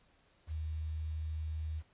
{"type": "tone with quantisation", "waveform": "sine", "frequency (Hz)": 78.2, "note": "D#2", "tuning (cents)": 9, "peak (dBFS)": -35, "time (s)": [0.47, 1.83], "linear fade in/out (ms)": 50, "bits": 10, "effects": ["pink hiss -69 dBFS RMS until 1.93 s", "resampled to 8000 Hz"]}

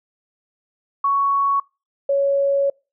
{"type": "tone pair in turn", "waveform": "sine", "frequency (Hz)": [1114, 557], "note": ["C#6", "C#5"], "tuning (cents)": [8, 8], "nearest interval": "octave", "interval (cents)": 1200, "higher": "first", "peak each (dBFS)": -15, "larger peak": "neither", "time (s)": [[1.04, 1.6], [2.09, 2.7]], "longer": "second", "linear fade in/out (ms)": 5, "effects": ["noise-tail reverb RT60 0.3 s tail -26 dB re dry"]}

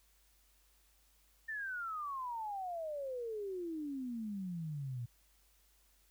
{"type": "exponential sweep", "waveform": "sine", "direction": "down", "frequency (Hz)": [1810, 116.5], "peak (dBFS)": -38, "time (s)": [1.48, 5.06], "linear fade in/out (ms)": 10, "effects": ["added 50 Hz sine -70 dBFS peak until 6.1 s", "white hiss -71 dBFS RMS until 6.1 s"]}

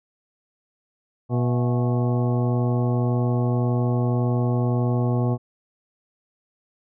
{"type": "harmonic tone with a mistuned harmonic", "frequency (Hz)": 121.8, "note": "B2", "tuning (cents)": -24, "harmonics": [1, 2, 3, 4, 5, 6, 7, 9], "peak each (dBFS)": [-20, -26, -30, -32, -34, -36, -37, -39], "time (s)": [1.29, 5.38], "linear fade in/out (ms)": 50, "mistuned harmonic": 5, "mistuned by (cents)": 83, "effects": []}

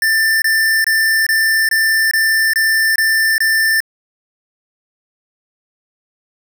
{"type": "tone bursts", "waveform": "square", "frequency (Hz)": 1781, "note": "A6", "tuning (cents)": 21, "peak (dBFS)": -12, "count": 9, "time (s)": [0.02, 3.804], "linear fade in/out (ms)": 2, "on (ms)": 400, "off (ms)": 23, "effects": []}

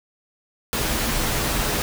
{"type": "noise with comb filter", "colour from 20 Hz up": "pink", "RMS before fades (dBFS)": -23, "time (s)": [0.73, 1.82], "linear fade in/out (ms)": 0, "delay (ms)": 11, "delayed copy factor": -0.5, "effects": []}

